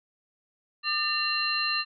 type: tone cluster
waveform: sine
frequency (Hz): 1204 / 1797 / 2758 / 4120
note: D6 / A6 / F7 / C8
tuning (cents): +43 / +36 / -22 / -28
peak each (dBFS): -32 / -33 / -30 / -28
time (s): 0.83-1.85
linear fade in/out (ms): 50
effects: none